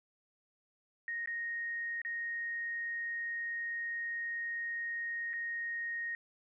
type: tone with dropouts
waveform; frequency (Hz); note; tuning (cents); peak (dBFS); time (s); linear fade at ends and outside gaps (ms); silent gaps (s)
sine; 1864.7; A#6; 0; -35; 1.08-6.15; 1; 1.259-1.274 / 2.017-2.049 / 5.333-5.337
effects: none